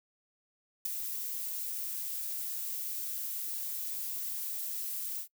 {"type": "noise with ADSR envelope", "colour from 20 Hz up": "violet", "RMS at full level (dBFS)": -30, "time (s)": [0.85, 5.28], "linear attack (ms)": 7, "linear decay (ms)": 9, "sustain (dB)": -7, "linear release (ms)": 96, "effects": ["noise-tail reverb RT60 0.1 s tail -23 dB re dry"]}